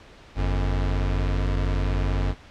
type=tone pair together; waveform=square; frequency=47.83 / 90.3 Hz; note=G1 / F#2; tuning=-42 / -42 cents; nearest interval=major seventh; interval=1100 cents; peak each=-23 / -28 dBFS; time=0.35-2.35 s; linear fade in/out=50 ms; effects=pink hiss -48 dBFS RMS until 2.5 s + low-pass 4000 Hz 12 dB/octave